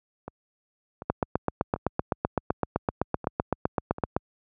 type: two click trains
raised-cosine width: 1 ms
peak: -9 / -22 dBFS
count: 25 / 6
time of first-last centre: 1.1-4.165 / 0.28-3.984 s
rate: 7.83 / 1.35 Hz
effects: high-pass 60 Hz 12 dB/octave